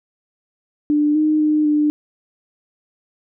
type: tone with pitch steps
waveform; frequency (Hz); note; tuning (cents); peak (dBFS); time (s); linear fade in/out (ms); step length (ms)
sine; 296.9 / 307.2 / 304.2 / 298.9; D4 / D#4 / D#4 / D4; +19 / -22 / -39 / +31; -13; 0.9-1.9; 0; 250
effects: none